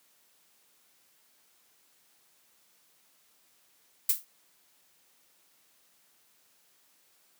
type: noise with exponential decay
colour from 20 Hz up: violet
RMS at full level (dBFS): -20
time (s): 4.09-4.25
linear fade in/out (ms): 5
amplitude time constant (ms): 33
effects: white hiss -66 dBFS RMS until 7.39 s + high-pass 150 Hz 12 dB/octave